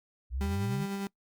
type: exponential sweep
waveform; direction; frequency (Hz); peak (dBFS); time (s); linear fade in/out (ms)
sine; up; 58 to 164.81; -30; 0.3-0.87; 50
type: tone with tremolo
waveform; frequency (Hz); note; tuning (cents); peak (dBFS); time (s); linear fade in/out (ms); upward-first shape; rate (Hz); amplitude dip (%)
35% pulse; 197.9; G3; +17; -30; 0.41-1.07; 0; sine; 10; 30
effects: noise-tail reverb RT60 0.1 s tail -24 dB re dry + Opus 48 kbps